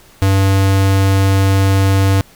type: tone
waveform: square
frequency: 97.1 Hz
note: G2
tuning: 16 cents flat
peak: -10 dBFS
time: 0.22-2.21 s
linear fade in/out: 0 ms
effects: pink hiss -45 dBFS RMS until 2.35 s